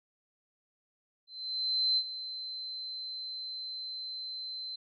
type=tone with ADSR envelope; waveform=sine; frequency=4080 Hz; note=C8; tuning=44 cents flat; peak=-24 dBFS; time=1.27-4.76 s; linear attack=700 ms; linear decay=60 ms; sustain=-13 dB; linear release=8 ms; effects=none